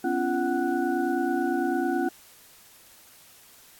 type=tone cluster; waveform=sine; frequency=252.5 / 281.6 / 342.9 / 746 / 1477 Hz; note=B3 / C#4 / F4 / F#5 / F#6; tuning=+39 / +27 / -32 / +14 / -3 cents; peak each=-30 / -29 / -27 / -30 / -35 dBFS; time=0.04-2.09 s; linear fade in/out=5 ms; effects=white hiss -53 dBFS RMS until 3.79 s + AAC 64 kbps